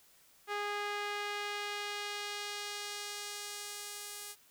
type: tone with band-pass filter sweep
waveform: sawtooth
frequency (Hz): 411.6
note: G#4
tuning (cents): -16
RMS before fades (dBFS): -40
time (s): 0.47-4.36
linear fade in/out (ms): 50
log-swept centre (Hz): 1500 to 11000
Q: 0.77
effects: white hiss -64 dBFS RMS until 4.5 s